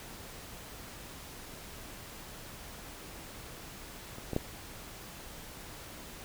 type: clicks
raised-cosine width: 2 ms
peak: -30 / -21 / -15 dBFS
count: 3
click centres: 4.184 / 4.333 / 4.364 s
effects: pink hiss -47 dBFS RMS until 6.24 s